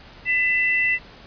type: tone pair together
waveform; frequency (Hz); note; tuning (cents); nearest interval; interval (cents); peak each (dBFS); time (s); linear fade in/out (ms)
sine; 2003 / 2674; B6 / E7; +24 / +24; perfect fourth; 500; -19 / -22; 0.25-0.99; 50
effects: pink hiss -45 dBFS RMS until 1.26 s + resampled to 11025 Hz